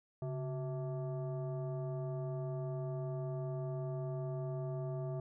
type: tone with frequency modulation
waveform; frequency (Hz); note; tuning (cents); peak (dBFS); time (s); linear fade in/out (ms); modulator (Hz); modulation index
sine; 138.59; C#3; 0; -36; 0.22-5.2; 2; 513; 0.83
effects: none